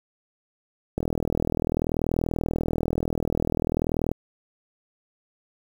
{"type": "click train", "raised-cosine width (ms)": 2, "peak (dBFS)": -11, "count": 128, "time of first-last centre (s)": [0.98, 4.116], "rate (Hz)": 40.5, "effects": ["7-bit"]}